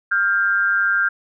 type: tone pair together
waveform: sine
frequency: 1396.9 / 1594.3 Hz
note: F6 / G6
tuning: 0 / +29 cents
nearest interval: major second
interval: 229 cents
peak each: -18 dBFS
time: 0.11-1.09 s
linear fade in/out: 10 ms
effects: none